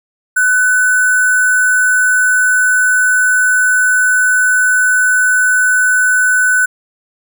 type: tone with sample-and-hold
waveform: sine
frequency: 1500 Hz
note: F#6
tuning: 23 cents sharp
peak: -8 dBFS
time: 0.36-6.66 s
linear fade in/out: 10 ms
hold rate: 8820 Hz
effects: none